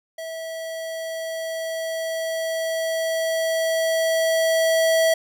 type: tone with level ramp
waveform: square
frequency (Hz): 651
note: E5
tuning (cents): -22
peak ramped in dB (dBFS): -31 to -16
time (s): 0.18-5.14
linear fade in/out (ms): 5
effects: none